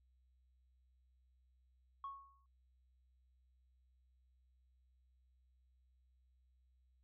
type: tone with exponential decay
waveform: sine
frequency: 1102 Hz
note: C#6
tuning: 11 cents flat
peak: -40 dBFS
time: 2.04-2.46 s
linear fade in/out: 2 ms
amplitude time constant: 91 ms
effects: tanh soft clip ceiling -39 dBFS + added 63 Hz sine -70 dBFS peak until 7.03 s